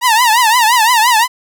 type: tone with vibrato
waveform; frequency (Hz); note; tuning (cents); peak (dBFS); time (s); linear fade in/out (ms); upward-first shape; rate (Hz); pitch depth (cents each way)
sawtooth; 932.3; A#5; 0; -4; 0.01-1.28; 50; triangle; 5.8; 170
effects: none